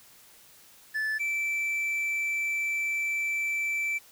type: tone pair in turn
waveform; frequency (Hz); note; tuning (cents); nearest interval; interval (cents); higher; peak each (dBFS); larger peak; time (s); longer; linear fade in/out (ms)
triangle; 1744 / 2328; A6 / D7; -16 / -16; perfect fourth; 500; second; -25; neither; 0.94-1.19 / 1.19-3.99; second; 20
effects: white hiss -55 dBFS RMS until 4.11 s